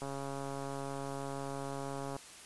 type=click train; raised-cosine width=1 ms; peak=-27 dBFS; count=297; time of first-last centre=0.02-2.165 s; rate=138 Hz; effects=white hiss -52 dBFS RMS until 2.45 s + resampled to 24000 Hz